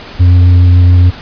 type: tone with tanh clipping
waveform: sine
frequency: 89.3 Hz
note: F2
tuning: 39 cents sharp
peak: -3 dBFS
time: 0.19-1.11 s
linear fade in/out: 20 ms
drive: 4 dB
effects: pink hiss -29 dBFS RMS until 1.21 s + resampled to 11025 Hz